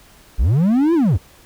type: linear two-way sweep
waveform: triangle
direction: up then down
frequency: 39.69 to 349.7 to 64.9 Hz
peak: -10 dBFS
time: 0.38-1.18 s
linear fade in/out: 20 ms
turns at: 0.94 s
effects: pink hiss -48 dBFS RMS until 1.45 s